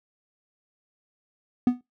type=tone with exponential decay; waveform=triangle; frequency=246.9 Hz; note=B3; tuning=in tune; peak=-11 dBFS; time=1.67-1.81 s; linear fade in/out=2 ms; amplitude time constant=29 ms; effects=noise-tail reverb RT60 0.2 s tail -19 dB re dry